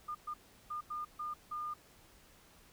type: tone bursts at uneven times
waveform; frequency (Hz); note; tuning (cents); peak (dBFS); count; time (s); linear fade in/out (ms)
sine; 1212; D#6; -46; -37; 6; 0.08-0.15 / 0.27-0.34 / 0.7-0.81 / 0.9-1.05 / 1.19-1.34 / 1.51-1.74; 10
effects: pink hiss -62 dBFS RMS until 2.72 s